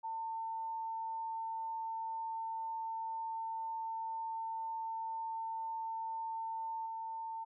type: tone with level steps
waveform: sine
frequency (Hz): 899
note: A5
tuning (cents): +37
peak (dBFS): -37 / -39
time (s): 0.03-7.45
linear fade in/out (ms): 20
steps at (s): 6.86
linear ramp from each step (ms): 2
effects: none